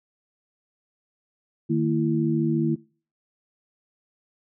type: tone cluster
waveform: sine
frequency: 153.3 / 227.4 / 333 Hz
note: D#3 / A#3 / E4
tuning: -25 / -43 / +18 cents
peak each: -24 dBFS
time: 1.69-2.76 s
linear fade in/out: 20 ms
effects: noise-tail reverb RT60 0.4 s tail -22 dB re dry